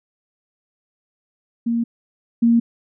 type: tone pair in turn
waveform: sine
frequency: 233.1 / 233.1 Hz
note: A#3 / A#3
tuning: 0 / 0 cents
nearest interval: unison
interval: 0 cents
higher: neither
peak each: -17 / -11 dBFS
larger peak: second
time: 1.66-1.84 / 2.42-2.6 s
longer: neither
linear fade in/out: 10 ms
effects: none